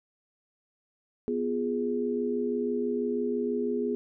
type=chord; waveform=sine; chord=F diminished; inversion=second; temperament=equal; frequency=246.9 / 349.2 / 415.3 Hz; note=Cb4 / F4 / Ab4; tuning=0 / 0 / 0 cents; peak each=-30 / -35 / -29 dBFS; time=1.28-3.95 s; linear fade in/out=0 ms; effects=none